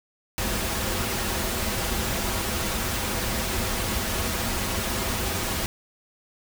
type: noise with comb filter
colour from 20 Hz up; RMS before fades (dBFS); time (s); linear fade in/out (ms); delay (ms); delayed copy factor
pink; -27; 0.38-5.66; 0; 6.8; -0.55
effects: none